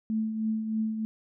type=tone with tremolo; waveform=sine; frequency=219.4 Hz; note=A3; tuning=5 cents flat; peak=-24 dBFS; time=0.1-1.05 s; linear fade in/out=0 ms; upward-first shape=triangle; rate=3.2 Hz; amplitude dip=55%; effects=none